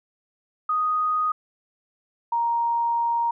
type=tone pair in turn; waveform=sine; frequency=1244.5 / 935.6 Hz; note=D#6 / A#5; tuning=0 / +6 cents; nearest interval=perfect fourth; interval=494 cents; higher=first; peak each=-20 dBFS; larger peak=neither; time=0.69-1.32 / 2.32-3.31 s; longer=second; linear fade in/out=5 ms; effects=none